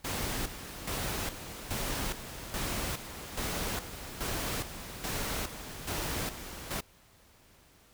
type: noise with tremolo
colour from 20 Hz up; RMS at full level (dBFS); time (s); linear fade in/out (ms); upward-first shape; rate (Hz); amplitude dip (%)
pink; -34; 0.04-6.81; 10; square; 1.2; 65
effects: pink hiss -61 dBFS RMS until 7.93 s